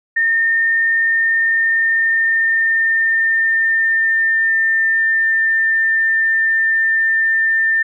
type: tone with pitch glide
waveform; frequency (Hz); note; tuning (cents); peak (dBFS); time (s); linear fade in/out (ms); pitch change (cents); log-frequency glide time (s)
sine; 1820 to 1796; A#6 to A6; -42 to +35; -12; 0.16-7.83; 10; -23; 0.95-5.47
effects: none